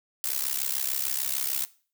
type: noise with amplitude modulation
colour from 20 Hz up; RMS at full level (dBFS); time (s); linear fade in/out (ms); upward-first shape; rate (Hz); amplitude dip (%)
blue; -25; 0.24-1.65; 0; sine; 66.7; 90
effects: noise-tail reverb RT60 0.4 s tail -19 dB re dry